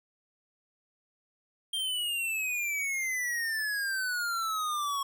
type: exponential sweep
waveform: square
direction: down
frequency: 3200 to 1099 Hz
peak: -30 dBFS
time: 1.73-5.03 s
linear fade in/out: 5 ms
effects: none